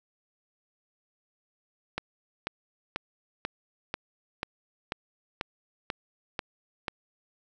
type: click train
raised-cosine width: 0.3 ms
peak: -14 dBFS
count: 11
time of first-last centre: 1.98-6.882 s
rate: 2.04 Hz
effects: none